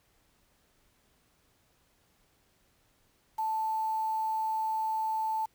sine tone with quantisation, 880 Hz, A5, in tune, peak -28 dBFS, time 3.38-5.46 s, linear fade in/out 10 ms, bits 8, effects pink hiss -69 dBFS RMS until 5.54 s

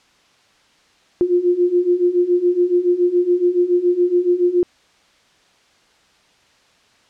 sine beating tone pair, 350.1 / 357.2 Hz, F4 / F4, +4 / +39 cents, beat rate 7.1 Hz, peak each -18 / -15 dBFS, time 1.21-4.63 s, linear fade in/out 0 ms, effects white hiss -55 dBFS RMS until 7.09 s + low-pass 5000 Hz 12 dB/octave

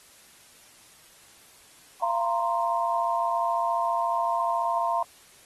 sine chord, F suspended fourth, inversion none, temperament equal with one note detuned, 685.7 / 932.3 / 1046.5 Hz, F5 / Bb5 / C6, -32 / 0 / 0 cents, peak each -27 / -27 / -28 dBFS, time 2.02-5.03 s, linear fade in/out 5 ms, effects white hiss -54 dBFS RMS until 5.45 s + AAC 32 kbps

